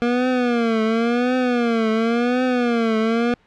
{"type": "tone with vibrato", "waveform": "25% pulse", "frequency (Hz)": 236.7, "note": "A#3", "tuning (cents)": 27, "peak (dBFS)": -13, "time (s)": [0.02, 3.34], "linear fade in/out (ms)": 0, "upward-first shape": "triangle", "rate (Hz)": 0.93, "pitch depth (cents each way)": 140, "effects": ["pink hiss -57 dBFS RMS until 3.46 s", "low-pass 3000 Hz 12 dB/octave"]}